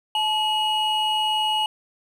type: tone pair together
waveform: triangle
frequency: 864 / 2906 Hz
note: A5 / F#7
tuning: -32 / -32 cents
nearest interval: octave + major sixth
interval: 2100 cents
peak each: -21 dBFS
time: 0.15-1.66 s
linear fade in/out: 2 ms
effects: none